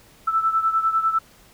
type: beating tone pair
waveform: sine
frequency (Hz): 1318.5 / 1328.5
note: E6 / E6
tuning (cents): 0 / +13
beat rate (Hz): 10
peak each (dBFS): -19 / -24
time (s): 0.27-1.19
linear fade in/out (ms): 10
effects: pink hiss -52 dBFS RMS until 1.53 s